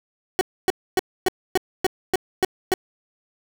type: tone bursts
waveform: 30% pulse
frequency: 374.4 Hz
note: F#4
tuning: 20 cents sharp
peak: -13 dBFS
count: 9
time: 0.39-2.739 s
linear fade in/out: 0 ms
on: 21 ms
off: 270 ms
effects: none